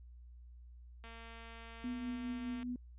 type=click train; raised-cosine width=0.3 ms; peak=-37 dBFS; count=365; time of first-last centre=1.04-2.63 s; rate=229 Hz
type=tone with tremolo; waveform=sine; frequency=246.9 Hz; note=B3; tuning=in tune; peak=-36 dBFS; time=1.84-2.76 s; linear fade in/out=2 ms; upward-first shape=triangle; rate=4.9 Hz; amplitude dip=45%
effects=added 60 Hz sine -52 dBFS peak until 2.98 s + resampled to 8000 Hz